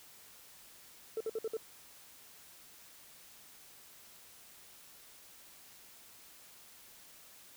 sine tone bursts, 444 Hz, A4, 16 cents sharp, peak -31 dBFS, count 5, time 1.17-1.569 s, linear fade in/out 2 ms, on 35 ms, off 56 ms, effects tanh soft clip ceiling -31 dBFS + white hiss -57 dBFS RMS until 7.56 s

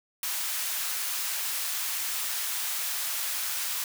white high-pass noise, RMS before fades -31 dBFS, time 0.23-3.84 s, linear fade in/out 2 ms, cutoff 990 Hz, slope 12 dB/octave, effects none

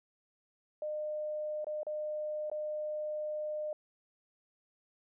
sine tone with dropouts, 607 Hz, D#5, 43 cents flat, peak -34 dBFS, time 0.82-3.73 s, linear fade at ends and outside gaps 2 ms, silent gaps 1.645-1.668 / 1.832-1.867 / 2.499-2.515 s, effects none

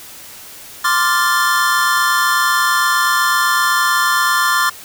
square chord, D minor seventh, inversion third, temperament equal, 1046.5 / 1174.7 / 1396.9 / 1760 Hz, C6 / D6 / F6 / A6, 0 / 0 / 0 / 0 cents, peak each -19 dBFS, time 0.84-4.7 s, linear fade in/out 10 ms, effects white hiss -36 dBFS RMS until 4.84 s

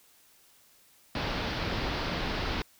pink low-pass noise, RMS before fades -32 dBFS, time 1.15-2.62 s, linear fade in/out 2 ms, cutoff 5000 Hz, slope 48 dB/octave, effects white hiss -61 dBFS RMS until 2.79 s

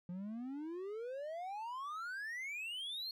triangle exponential sweep, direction up, 172.6 to 4346 Hz, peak -39 dBFS, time 0.09-3.11 s, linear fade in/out 2 ms, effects none

